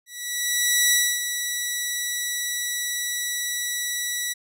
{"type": "tone with ADSR envelope", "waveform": "10% pulse", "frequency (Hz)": 1947, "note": "B6", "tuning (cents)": -25, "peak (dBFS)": -7, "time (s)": [0.06, 4.34], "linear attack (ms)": 860, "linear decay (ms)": 270, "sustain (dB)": -9, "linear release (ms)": 19, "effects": []}